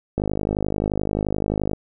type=click train; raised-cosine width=2 ms; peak=-9 dBFS; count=81; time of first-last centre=0.18-1.733 s; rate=51.5 Hz; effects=none